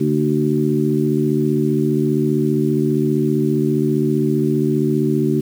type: harmonic tone with a mistuned harmonic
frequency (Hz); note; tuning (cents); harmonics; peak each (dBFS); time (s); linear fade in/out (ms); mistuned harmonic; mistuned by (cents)
75.1; D2; +39; 2 / 3 / 4 / 5; -20 / -20 / -20 / -20; 0-5.41; 10; 2; -71
effects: 7-bit